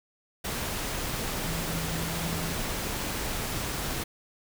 sine tone in noise, 164.81 Hz, E3, in tune, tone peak -34 dBFS, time 1.45-2.54 s, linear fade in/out 10 ms, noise pink, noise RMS -32 dBFS, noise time 0.44-4.04 s, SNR -5 dB, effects none

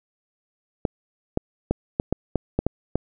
clicks, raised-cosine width 2 ms, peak -7 dBFS, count 9, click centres 0.852 / 1.374 / 1.71 / 1.999 / 2.126 / 2.357 / 2.59 / 2.666 / 2.956 s, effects none

